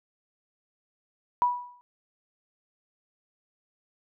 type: tone with exponential decay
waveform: sine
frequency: 978 Hz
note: B5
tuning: 17 cents flat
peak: -17 dBFS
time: 1.42-1.81 s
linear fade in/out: 0 ms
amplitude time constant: 84 ms
effects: none